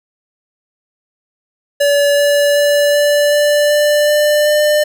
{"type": "tone with pitch steps", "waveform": "square", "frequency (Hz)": [573, 576.7, 580.3, 584, 587.7, 591.5, 595.3, 599.1], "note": ["D5", "D5", "D5", "D5", "D5", "D5", "D5", "D5"], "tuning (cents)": [-43, -32, -21, -10, 1, 12, 23, 34], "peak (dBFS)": -10, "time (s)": [1.8, 4.84], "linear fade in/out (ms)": 10, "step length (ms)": 380, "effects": ["8-bit"]}